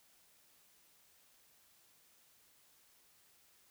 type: silence
effects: white hiss -68 dBFS RMS until 3.7 s